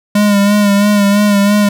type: tone with vibrato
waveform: square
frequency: 204 Hz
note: G#3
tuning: 31 cents flat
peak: -8 dBFS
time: 0.15-1.69 s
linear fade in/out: 5 ms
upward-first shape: sine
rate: 3 Hz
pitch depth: 36 cents each way
effects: none

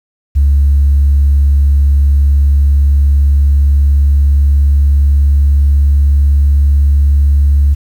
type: tone with pitch glide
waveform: sine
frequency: 70.5 to 71.11 Hz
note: C#2 to C#2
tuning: +30 to +45 cents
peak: -4 dBFS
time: 0.35-7.75 s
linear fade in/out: 20 ms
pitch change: +15 cents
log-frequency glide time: 1.95-7.58 s
effects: tanh soft clip ceiling -2 dBFS + 7-bit

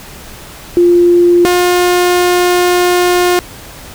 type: tone pair in turn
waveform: sine / sawtooth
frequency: 349.2 / 356.5 Hz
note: F4 / F4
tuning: 0 / +36 cents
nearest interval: unison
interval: 36 cents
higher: second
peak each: -4 dBFS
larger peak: neither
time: 0.77-1.45 / 1.45-3.39 s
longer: second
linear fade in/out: 0 ms
effects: pink hiss -32 dBFS RMS until 3.94 s

